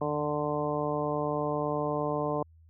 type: harmonic tone with a mistuned harmonic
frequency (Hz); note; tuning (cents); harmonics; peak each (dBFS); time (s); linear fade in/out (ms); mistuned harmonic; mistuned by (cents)
148.3; D3; +17; 1 / 2 / 3 / 4 / 5 / 6 / 7; -36 / -35 / -33 / -33 / -37 / -39 / -36; 0.01-2.43; 5; 1; +28
effects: added 81 Hz sine -54 dBFS peak until 2.69 s